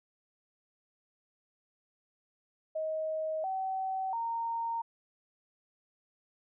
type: tone with pitch steps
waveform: sine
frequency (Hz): 630 / 762.3 / 922.4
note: D#5 / G5 / A#5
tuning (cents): +21 / -49 / -19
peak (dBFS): -31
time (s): 2.75-4.82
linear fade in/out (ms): 10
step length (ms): 690
effects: none